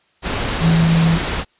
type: tone in noise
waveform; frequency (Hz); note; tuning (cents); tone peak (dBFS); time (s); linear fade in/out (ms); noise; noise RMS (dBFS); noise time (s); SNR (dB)
sine; 164.81; E3; 0; -11; 0.6-1.19; 50; pink; -21; 0.22-1.45; +7
effects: white hiss -59 dBFS RMS until 1.59 s + resampled to 8000 Hz